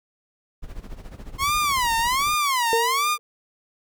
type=noise with tremolo; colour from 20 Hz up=brown; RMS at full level=-34 dBFS; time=0.62-2.35 s; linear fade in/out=20 ms; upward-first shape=sine; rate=14 Hz; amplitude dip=75%
type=tone with vibrato; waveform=sawtooth; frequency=1051 Hz; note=C6; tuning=7 cents sharp; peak=-16 dBFS; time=1.38-3.18 s; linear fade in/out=50 ms; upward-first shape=sine; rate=1.3 Hz; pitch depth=250 cents each way
type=tone with exponential decay; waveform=sine; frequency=460.1 Hz; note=A#4; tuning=23 cents flat; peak=-17 dBFS; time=2.73-3.19 s; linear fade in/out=0 ms; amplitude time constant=100 ms
effects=none